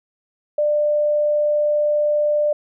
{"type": "tone", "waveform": "sine", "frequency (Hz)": 595, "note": "D5", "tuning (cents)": 22, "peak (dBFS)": -15, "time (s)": [0.58, 2.53], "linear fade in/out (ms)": 5, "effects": []}